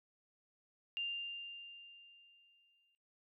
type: tone with exponential decay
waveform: sine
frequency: 2794 Hz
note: F7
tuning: in tune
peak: -35 dBFS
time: 0.97-2.95 s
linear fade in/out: 0 ms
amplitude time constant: 430 ms
effects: noise-tail reverb RT60 0.2 s tail -18 dB re dry